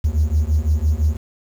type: beating tone pair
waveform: triangle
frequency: 73.42 / 79.32 Hz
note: D2 / D#2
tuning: 0 / +34 cents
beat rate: 5.9 Hz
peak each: -15 dBFS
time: 0.04-1.17 s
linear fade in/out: 10 ms
effects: tanh soft clip ceiling -8 dBFS + 7-bit